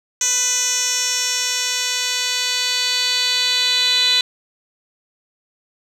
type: tone with band-pass filter sweep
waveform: 10% pulse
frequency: 497.8 Hz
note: B4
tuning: 14 cents sharp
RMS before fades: -19 dBFS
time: 0.21-4.21 s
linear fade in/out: 2 ms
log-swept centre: 6000 to 4000 Hz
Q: 8
effects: none